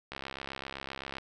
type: click train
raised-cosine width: 0.3 ms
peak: -22 dBFS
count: 73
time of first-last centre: 0.12-1.184 s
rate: 67.7 Hz
effects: none